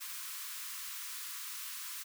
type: high-pass noise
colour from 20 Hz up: white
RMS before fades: -43 dBFS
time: 0-2.04 s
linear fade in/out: 20 ms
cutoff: 990 Hz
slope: 96 dB/octave
effects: none